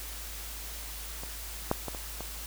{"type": "clicks", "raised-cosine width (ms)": 1, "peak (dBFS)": [-27, -11, -20, -25, -24], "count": 5, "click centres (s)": [1.235, 1.714, 1.883, 1.948, 2.207], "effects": ["added 53 Hz sine -42 dBFS peak until 2.46 s", "white hiss -42 dBFS RMS until 2.46 s"]}